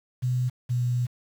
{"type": "tone pair in turn", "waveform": "sine", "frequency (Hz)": [125.4, 122.75], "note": ["B2", "B2"], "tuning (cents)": [27, -10], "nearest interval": "unison", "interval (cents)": 37, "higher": "first", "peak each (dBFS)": -22, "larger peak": "neither", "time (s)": [[0.22, 0.5], [0.69, 1.07]], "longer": "second", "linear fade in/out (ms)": 20, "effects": ["8-bit"]}